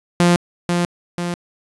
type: tone with echo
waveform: sawtooth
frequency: 174.4 Hz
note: F3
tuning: 2 cents flat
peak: -7 dBFS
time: 0.2-0.36 s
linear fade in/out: 0 ms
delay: 490 ms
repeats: 2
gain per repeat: -5 dB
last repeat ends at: 1.34 s
effects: resampled to 24000 Hz + 8-bit